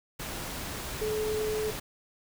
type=tone in noise; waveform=sine; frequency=430 Hz; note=A4; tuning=40 cents flat; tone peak=-28 dBFS; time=1.01-1.71 s; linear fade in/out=10 ms; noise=pink; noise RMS=-37 dBFS; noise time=0.19-1.8 s; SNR=+6 dB; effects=none